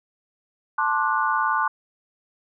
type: chord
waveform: sine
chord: D dominant seventh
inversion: second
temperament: just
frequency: 881 / 1057.2 / 1174.7 / 1468.3 Hz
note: A5 / C6 / D6 / F#6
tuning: +2 / +18 / 0 / -14 cents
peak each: -25 dBFS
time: 0.78-1.68 s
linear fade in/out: 5 ms
effects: none